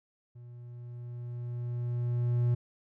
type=tone with level ramp; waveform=triangle; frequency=120.7 Hz; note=B2; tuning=39 cents flat; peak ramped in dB=-44 to -21 dBFS; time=0.35-2.55 s; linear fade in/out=10 ms; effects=none